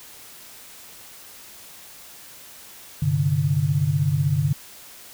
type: chord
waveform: sine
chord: G suspended fourth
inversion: none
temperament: equal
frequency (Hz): 98 / 130.81 / 146.83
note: G2 / C3 / D3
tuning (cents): 0 / 0 / 0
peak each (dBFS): -26 / -24 / -20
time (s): 3.02-4.53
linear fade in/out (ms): 5
effects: white hiss -44 dBFS RMS until 5.13 s